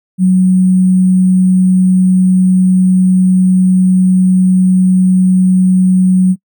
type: tone with sample-and-hold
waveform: sine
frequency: 185 Hz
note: F#3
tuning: in tune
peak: -5 dBFS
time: 0.18-6.36 s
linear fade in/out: 50 ms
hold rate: 8820 Hz
effects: noise-tail reverb RT60 0.1 s tail -26 dB re dry